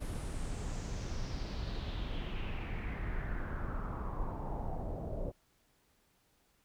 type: noise with low-pass filter sweep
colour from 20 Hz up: brown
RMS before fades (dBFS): -38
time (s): 0-5.32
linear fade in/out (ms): 20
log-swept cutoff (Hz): 11000 to 550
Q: 3.6
effects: pink hiss -72 dBFS RMS until 6.64 s